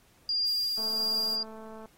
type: tone with tremolo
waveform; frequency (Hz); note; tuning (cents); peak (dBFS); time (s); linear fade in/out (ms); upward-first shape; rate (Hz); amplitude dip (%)
sine; 4805; D8; +39; -25; 0.29-1.43; 2; sine; 1.5; 30
type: noise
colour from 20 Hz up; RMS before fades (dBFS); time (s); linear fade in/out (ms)
violet; -43; 0.46-1.36; 10
type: click train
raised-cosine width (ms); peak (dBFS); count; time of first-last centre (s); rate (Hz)
1; -33; 238; 0.78-1.857; 220
effects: pink hiss -63 dBFS RMS until 1.97 s + AAC 48 kbps